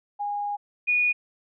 sine tone pair in turn, 820 / 2457 Hz, G#5 / D#7, -22 / -22 cents, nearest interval octave + perfect fifth, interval 1900 cents, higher second, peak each -26 / -19 dBFS, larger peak second, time 0.19-0.57 / 0.87-1.13 s, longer first, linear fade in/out 20 ms, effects none

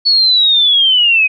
sine linear sweep, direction down, 4435 to 2489 Hz, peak -7 dBFS, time 0.05-1.28 s, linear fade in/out 20 ms, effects none

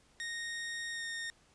sawtooth tone with pitch glide, 1858 to 1842 Hz, A#6 to A#6, -6 to -21 cents, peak -34 dBFS, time 0.2-1.3 s, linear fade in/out 0 ms, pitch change -15 cents, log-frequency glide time 0.91-1.04 s, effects pink hiss -66 dBFS RMS until 1.54 s + resampled to 22050 Hz

